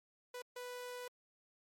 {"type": "tone bursts at uneven times", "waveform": "sawtooth", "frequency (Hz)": 493.9, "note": "B4", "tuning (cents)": 0, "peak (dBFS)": -40, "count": 2, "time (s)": [[0.34, 0.42], [0.56, 1.08]], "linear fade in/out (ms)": 5, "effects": ["MP3 64 kbps"]}